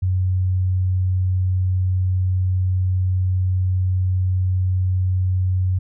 sine tone, 92.5 Hz, F#2, in tune, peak -16 dBFS, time 0.02-5.79 s, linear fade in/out 10 ms, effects none

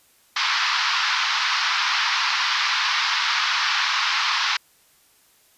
pink band-pass noise, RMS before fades -22 dBFS, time 0.36-4.57 s, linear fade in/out 5 ms, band 950 to 5400 Hz, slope 48 dB/octave, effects white hiss -58 dBFS RMS until 5.57 s + resampled to 32000 Hz

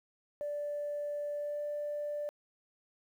sine tone with pitch glide, 585 to 588.7 Hz, D5 to D5, -7 to +4 cents, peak -33 dBFS, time 0.41-2.29 s, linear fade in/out 0 ms, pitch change +11 cents, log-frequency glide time 1.36-1.63 s, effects tanh soft clip ceiling -30 dBFS + 11-bit

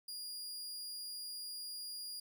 sawtooth tone, 4843 Hz, D#8, 48 cents flat, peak -40 dBFS, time 0.08-2.2 s, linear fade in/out 5 ms, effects 13-bit

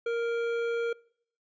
sine tone with hard clipping, 466.5 Hz, A#4, 1 cent sharp, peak -29 dBFS, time 0.06-0.93 s, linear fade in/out 5 ms, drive 11 dB, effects noise-tail reverb RT60 0.6 s tail -24 dB re dry + resampled to 16000 Hz

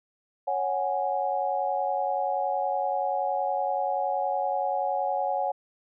sine chord, C# suspended fourth, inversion none, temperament equal, 554.4 / 740 / 830.6 Hz, C#5 / F#5 / G#5, 0 / 0 / 0 cents, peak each -30 / -28 / -29 dBFS, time 0.47-5.52 s, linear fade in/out 10 ms, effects none

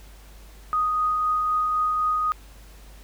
sine tone with tremolo, 1244.5 Hz, D#6, in tune, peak -19 dBFS, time 0.73-2.32 s, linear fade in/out 0 ms, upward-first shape triangle, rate 3.9 Hz, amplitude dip 25%, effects added 50 Hz sine -44 dBFS peak until 3.03 s + pink hiss -52 dBFS RMS until 3.03 s

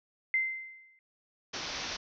sine tone with exponential decay, 2077 Hz, C7, 13 cents flat, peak -23 dBFS, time 0.34-0.99 s, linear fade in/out 1 ms, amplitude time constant 140 ms
white low-pass noise, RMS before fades -38 dBFS, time 1.53-1.97 s, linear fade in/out 10 ms, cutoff 6100 Hz, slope 96 dB/octave
effects none

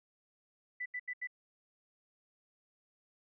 sine tone bursts, 1987 Hz, B6, 10 cents sharp, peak -36 dBFS, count 4, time 0.8-1.273 s, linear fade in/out 10 ms, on 59 ms, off 79 ms, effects none

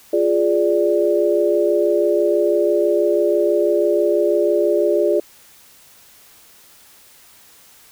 sine chord, D diminished, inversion first, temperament equal, 349.2 / 415.3 / 587.3 Hz, F4 / Ab4 / D5, 0 / 0 / 0 cents, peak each -18 dBFS, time 0.13-5.2 s, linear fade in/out 5 ms, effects white hiss -48 dBFS RMS until 7.91 s

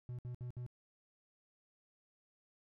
triangle tone bursts, 123.1 Hz, B2, 5 cents flat, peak -39 dBFS, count 4, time 0.09-0.664 s, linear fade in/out 0 ms, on 97 ms, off 62 ms, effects none

